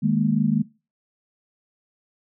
sine chord, D# suspended fourth, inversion none, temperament equal, 155.56 / 207.7 / 233.1 Hz, D#3 / G#3 / A#3, 0 / 0 / 0 cents, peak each -23 / -21 / -22 dBFS, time 0.02-0.63 s, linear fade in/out 20 ms, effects noise-tail reverb RT60 0.3 s tail -19 dB re dry

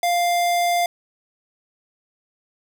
square tone, 698.5 Hz, F5, in tune, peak -18 dBFS, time 0.03-0.86 s, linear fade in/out 2 ms, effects none

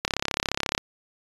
click train, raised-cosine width 0.2 ms, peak -6 dBFS, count 26, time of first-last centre 0.05-0.779 s, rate 34.3 Hz, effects resampled to 24000 Hz

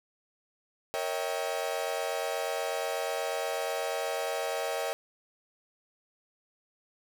40% pulse chord, A# diminished seventh, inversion none, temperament equal with one note detuned, 466.2 / 554.4 / 642.7 / 784 Hz, A#4 / C#5 / E5 / G5, 0 / 0 / -44 / 0 cents, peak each -36 / -35 / -34 / -36 dBFS, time 0.94-4.93 s, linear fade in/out 0 ms, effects none

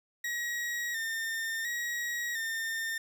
40% pulse tone with vibrato, 1856 Hz, A#6, 8 cents flat, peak -31 dBFS, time 0.24-2.98 s, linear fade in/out 5 ms, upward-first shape square, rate 0.71 Hz, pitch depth 44 cents each way, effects none

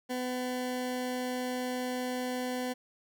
20% pulse tone, 251.4 Hz, B3, 31 cents sharp, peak -27 dBFS, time 0.09-2.74 s, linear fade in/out 20 ms, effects none

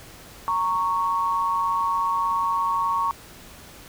sine tone pair together, 925.3 / 1108.7 Hz, A#5 / C#6, -13 / 0 cents, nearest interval minor third, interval 313 cents, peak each -25 / -22 dBFS, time 0.48-3.11 s, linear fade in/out 0 ms, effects pink hiss -45 dBFS RMS until 3.88 s

